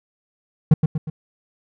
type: tone with echo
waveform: triangle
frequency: 155.56 Hz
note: D#3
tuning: in tune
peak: -5 dBFS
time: 0.71-0.74 s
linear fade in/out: 5 ms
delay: 120 ms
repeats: 3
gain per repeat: -6 dB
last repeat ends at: 1.1 s
effects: none